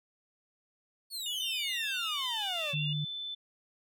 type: exponential sweep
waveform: sawtooth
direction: down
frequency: 4494 to 544 Hz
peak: -33 dBFS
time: 1.1-2.75 s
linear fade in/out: 50 ms
type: tone with vibrato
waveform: sine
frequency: 2876 Hz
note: F#7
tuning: 50 cents flat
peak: -35 dBFS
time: 1.26-2.93 s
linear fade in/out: 2 ms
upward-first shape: triangle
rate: 1.2 Hz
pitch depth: 140 cents each way
type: tone with pitch glide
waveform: sine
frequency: 3617 to 3520 Hz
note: A7 to A7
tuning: +47 to 0 cents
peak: -36 dBFS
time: 1.4-3.35 s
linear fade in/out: 10 ms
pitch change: -47 cents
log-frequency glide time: 2.15-2.8 s
type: tone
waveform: sine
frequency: 149.4 Hz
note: D3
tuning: 30 cents sharp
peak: -31 dBFS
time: 2.73-3.05 s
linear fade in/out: 10 ms
effects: none